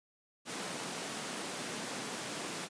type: high-pass noise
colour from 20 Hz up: pink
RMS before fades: -40 dBFS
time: 0.45-2.69 s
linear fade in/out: 50 ms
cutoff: 170 Hz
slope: 24 dB/octave
effects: resampled to 22050 Hz